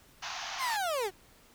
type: band-pass noise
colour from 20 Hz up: pink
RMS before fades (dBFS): -39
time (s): 0.22-0.77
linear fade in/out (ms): 10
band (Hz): 670 to 6600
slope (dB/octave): 96
type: linear sweep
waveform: 30% pulse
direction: down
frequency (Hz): 1102 to 351.5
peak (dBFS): -27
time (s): 0.58-1.11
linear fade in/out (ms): 50
effects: pink hiss -60 dBFS RMS until 1.54 s